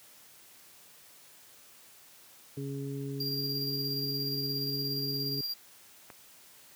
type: harmonic tone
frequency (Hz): 138.59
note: C#3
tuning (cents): 0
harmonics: 1 / 2 / 3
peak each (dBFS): -36 / -39 / -41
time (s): 2.57-5.41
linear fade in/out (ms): 2
type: tone with tremolo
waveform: square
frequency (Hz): 4758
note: D8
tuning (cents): +22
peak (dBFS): -32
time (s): 3.2-5.54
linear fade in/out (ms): 5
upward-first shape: square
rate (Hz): 17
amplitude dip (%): 30
type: click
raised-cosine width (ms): 0.5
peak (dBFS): -31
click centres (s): 6.102
effects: white hiss -56 dBFS RMS until 6.75 s + high-pass 80 Hz 12 dB/octave